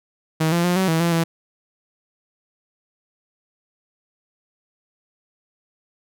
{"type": "tone with pitch steps", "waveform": "sawtooth", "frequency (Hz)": [159, 171.5, 177.3, 189, 162.3, 170.1, 165.7], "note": ["D#3", "F3", "F3", "F#3", "E3", "F3", "E3"], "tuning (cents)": [38, -31, 26, 37, -27, -45, 9], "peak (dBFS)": -13, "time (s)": [0.4, 1.24], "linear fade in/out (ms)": 10, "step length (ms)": 120, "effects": []}